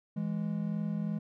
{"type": "tone pair together", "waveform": "triangle", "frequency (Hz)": [164.81, 207.6], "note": ["E3", "G#3"], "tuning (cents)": [0, 0], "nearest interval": "major third", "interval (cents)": 400, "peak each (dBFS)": [-32, -31], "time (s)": [0.16, 1.19], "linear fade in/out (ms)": 10, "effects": []}